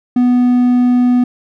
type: tone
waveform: triangle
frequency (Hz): 246.9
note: B3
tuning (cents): 0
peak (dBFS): -6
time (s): 0.16-1.24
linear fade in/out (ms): 5
effects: none